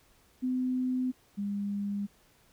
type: tone pair in turn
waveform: sine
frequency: 254.6 / 202.1 Hz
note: C4 / G#3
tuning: -47 / -47 cents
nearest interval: major third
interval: 400 cents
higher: first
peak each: -27 / -30 dBFS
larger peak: first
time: 0.42-1.12 / 1.37-2.07 s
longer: neither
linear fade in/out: 20 ms
effects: pink hiss -64 dBFS RMS until 2.52 s